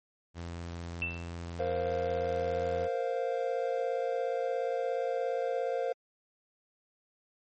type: tone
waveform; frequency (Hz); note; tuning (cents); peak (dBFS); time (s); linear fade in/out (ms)
sawtooth; 85.3; F2; -40; -34; 0.34-2.89; 50
type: tone with exponential decay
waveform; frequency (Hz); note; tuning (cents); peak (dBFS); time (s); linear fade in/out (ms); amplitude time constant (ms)
sine; 2669; E7; +21; -27; 1.02-1.34; 1; 68
type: chord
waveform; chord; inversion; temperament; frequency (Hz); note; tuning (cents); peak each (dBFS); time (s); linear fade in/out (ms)
triangle; Bb suspended second; none; equal; 466.2 / 523.3 / 698.5; Bb4 / C5 / F5; 0 / 0 / 0; -32 / -30 / -34; 1.59-5.93; 10
effects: MP3 32 kbps